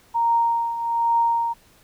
sine tone with tremolo, 930 Hz, A#5, 4 cents flat, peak -15 dBFS, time 0.14-1.54 s, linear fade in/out 20 ms, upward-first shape triangle, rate 1.2 Hz, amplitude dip 70%, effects pink hiss -55 dBFS RMS until 1.83 s

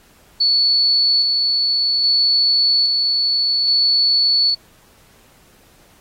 sine tone with tremolo, 4435 Hz, C#8, in tune, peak -12 dBFS, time 0.4-4.55 s, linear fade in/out 10 ms, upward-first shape square, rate 0.61 Hz, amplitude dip 25%, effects pink hiss -52 dBFS RMS until 6 s + AAC 48 kbps

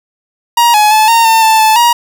45% pulse tone with pitch steps, 946 / 844 / 865 / 921 / 900 / 883 / 873 / 950 Hz, A#5 / G#5 / A5 / A#5 / A5 / A5 / A5 / A#5, +25 / +28 / -30 / -21 / +39 / +6 / -14 / +33 cents, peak -5 dBFS, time 0.57-1.93 s, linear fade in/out 5 ms, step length 170 ms, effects none

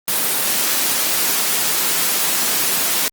white high-pass noise, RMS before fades -18 dBFS, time 0.08-3.08 s, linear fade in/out 0 ms, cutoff 150 Hz, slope 24 dB/octave, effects Opus 24 kbps

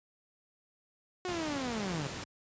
sawtooth linear sweep, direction down, 370 to 132.2 Hz, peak -30 dBFS, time 1.25-2.07 s, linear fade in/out 0 ms
pink noise, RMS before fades -40 dBFS, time 1.28-2.24 s, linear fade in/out 2 ms
effects high-pass 80 Hz 12 dB/octave + resampled to 16000 Hz

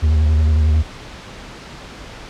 triangle tone with vibrato, 77.1 Hz, D#2, 15 cents flat, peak -9 dBFS, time 0.02-0.83 s, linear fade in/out 20 ms, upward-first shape square, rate 11 Hz, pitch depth 40 cents each way, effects pink hiss -35 dBFS RMS until 2.29 s + low-pass 5000 Hz 12 dB/octave

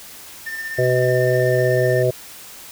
triangle tone with tremolo, 1798 Hz, A6, 37 cents sharp, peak -23 dBFS, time 0.46-2.03 s, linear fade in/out 10 ms, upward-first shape square, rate 16 Hz, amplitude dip 35%
harmonic tone, 126 Hz, B2, 35 cents sharp, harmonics 1 / 3 / 4 / 5, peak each -20 / -20 / -20 / -20 dBFS, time 0.78-2.11 s, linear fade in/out 10 ms
effects white hiss -39 dBFS RMS until 2.71 s

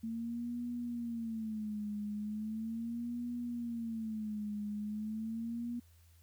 sine tone with vibrato, 223.9 Hz, A3, 30 cents sharp, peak -36 dBFS, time 0.03-5.8 s, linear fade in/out 10 ms, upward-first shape sine, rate 0.38 Hz, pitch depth 130 cents each way, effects added 83 Hz sine -60 dBFS peak until 6.22 s + white hiss -70 dBFS RMS until 6.22 s

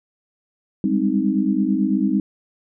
sine chord, Ab major seventh, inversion third, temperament equal with one note detuned, 196 / 205.1 / 261.6 / 311.1 Hz, G3 / Ab3 / C4 / Eb4, 0 / -21 / 0 / 0 cents, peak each -22 dBFS, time 0.84-2.2 s, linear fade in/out 2 ms, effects none

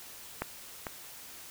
clicks, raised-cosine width 0.5 ms, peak -16 / -20 dBFS, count 2, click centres 0.42 / 0.868 s, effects white hiss -48 dBFS RMS until 1.5 s

